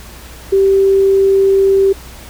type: tone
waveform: sine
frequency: 389.6 Hz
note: G4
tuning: 11 cents flat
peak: -7 dBFS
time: 0.52-1.93 s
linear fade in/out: 10 ms
effects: added 60 Hz sine -35 dBFS peak until 2.29 s + pink hiss -36 dBFS RMS until 2.29 s